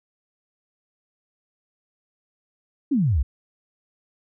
sine exponential sweep, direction down, 311.1 to 57 Hz, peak -17 dBFS, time 2.91-3.23 s, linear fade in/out 10 ms, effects none

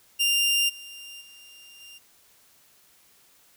sawtooth tone with level steps, 2794 Hz, F7, in tune, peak -17 / -37 / -44 / -41 dBFS, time 0.19-1.99 s, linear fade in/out 20 ms, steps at 0.68 / 1.2 / 1.8 s, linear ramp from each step 20 ms, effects white hiss -59 dBFS RMS until 3.56 s

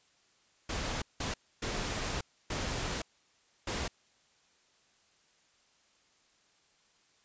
pink noise bursts at uneven times, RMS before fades -35 dBFS, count 5, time 0.69-1.02 / 1.2-1.34 / 1.62-2.21 / 2.5-3.02 / 3.67-3.88 s, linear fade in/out 5 ms, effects white hiss -68 dBFS RMS until 7.24 s + resampled to 16000 Hz

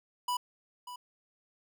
square tone with echo, 986 Hz, B5, 3 cents flat, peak -30 dBFS, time 0.28-0.37 s, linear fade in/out 5 ms, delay 590 ms, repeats 1, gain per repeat -12 dB, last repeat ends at 0.96 s, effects none

